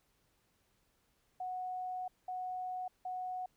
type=tone bursts at uneven times; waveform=sine; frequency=736 Hz; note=F#5; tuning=9 cents flat; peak=-37 dBFS; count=3; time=1.4-2.08 / 2.28-2.88 / 3.05-3.46 s; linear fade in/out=5 ms; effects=pink hiss -75 dBFS RMS until 3.56 s